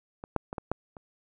clicks, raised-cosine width 1 ms, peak -25 / -11 / -21 / -19 / -13 / -30 dBFS, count 6, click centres 0.239 / 0.363 / 0.529 / 0.582 / 0.716 / 0.968 s, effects none

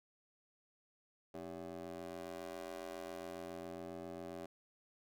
20% pulse ring-modulated tone, 87.31 Hz, F2, in tune, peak -37 dBFS, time 1.34-4.46 s, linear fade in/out 5 ms, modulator 480 Hz, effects none

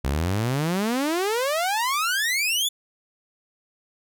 sawtooth exponential sweep, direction up, 63 to 3541 Hz, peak -18 dBFS, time 0.04-2.69 s, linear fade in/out 10 ms, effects none

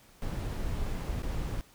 brown noise with dropouts, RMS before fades -33 dBFS, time 0.22-1.61 s, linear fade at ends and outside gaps 0 ms, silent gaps 1.222-1.232 s, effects pink hiss -59 dBFS RMS until 1.74 s

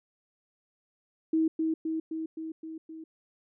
sine tone with echo, 320.3 Hz, E4, 50 cents flat, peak -22 dBFS, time 1.33-1.48 s, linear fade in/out 5 ms, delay 260 ms, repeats 6, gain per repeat -3 dB, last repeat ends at 3.04 s, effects none

